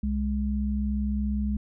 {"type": "tone pair together", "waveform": "sine", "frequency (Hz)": [65.03, 207.9], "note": ["C2", "G#3"], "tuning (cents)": [-10, 2], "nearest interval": "octave + minor sixth", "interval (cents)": 2012, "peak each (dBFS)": -27, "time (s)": [0.03, 1.57], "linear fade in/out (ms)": 5, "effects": []}